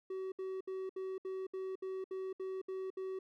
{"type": "tone bursts", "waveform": "triangle", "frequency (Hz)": 378.7, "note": "F#4", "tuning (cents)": 40, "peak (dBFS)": -36, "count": 11, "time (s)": [0.1, 3.19], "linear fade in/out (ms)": 5, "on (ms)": 220, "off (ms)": 67, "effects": []}